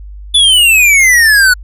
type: exponential sweep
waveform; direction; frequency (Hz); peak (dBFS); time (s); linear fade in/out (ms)
square; down; 3502 to 1456; -5; 0.34-1.54; 10
effects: added 50 Hz sine -26 dBFS peak until 1.63 s + resampled to 32000 Hz